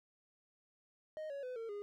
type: tone with pitch steps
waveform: triangle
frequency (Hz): 621 / 559.7 / 504.4 / 454.6 / 409.7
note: D#5 / C#5 / B4 / A#4 / G#4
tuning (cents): -3 / +17 / +36 / -43 / -24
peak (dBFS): -39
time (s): 1.17-1.82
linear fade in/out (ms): 0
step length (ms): 130
effects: none